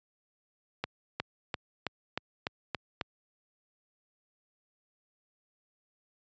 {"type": "accelerating click train", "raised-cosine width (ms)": 0.3, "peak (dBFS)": -15, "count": 8, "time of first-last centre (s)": [0.84, 3.012], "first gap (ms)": 360, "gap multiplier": 0.95, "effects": ["high-pass 80 Hz 12 dB/octave", "resampled to 16000 Hz"]}